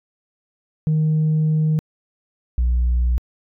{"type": "tone pair in turn", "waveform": "sine", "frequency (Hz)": [155.56, 60.74], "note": ["D#3", "B1"], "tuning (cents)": [0, -28], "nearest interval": "octave + major third", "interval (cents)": 1628, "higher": "first", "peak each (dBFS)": -13, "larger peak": "neither", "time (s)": [[0.87, 1.79], [2.58, 3.18]], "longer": "first", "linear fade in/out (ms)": 0, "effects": ["tanh soft clip ceiling -13 dBFS"]}